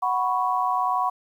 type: chord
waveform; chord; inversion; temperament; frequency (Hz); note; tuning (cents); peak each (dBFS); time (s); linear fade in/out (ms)
sine; F# suspended fourth; none; equal; 740 / 987.8 / 1108.7; F#5 / B5 / C#6; 0 / 0 / 0; -25; 0.02-1.1; 10
effects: 9-bit